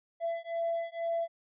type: beating tone pair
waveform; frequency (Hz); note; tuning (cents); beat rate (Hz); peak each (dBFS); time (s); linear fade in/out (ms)
triangle; 670 / 672.1; E5 / E5; +28 / +33; 2.1; -31; 0.2-1.28; 50
effects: tanh soft clip ceiling -24 dBFS + resampled to 8000 Hz